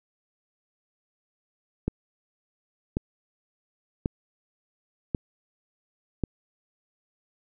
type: click train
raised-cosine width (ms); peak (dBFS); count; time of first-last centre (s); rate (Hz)
3; -12; 5; 1.88-6.237; 0.918
effects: none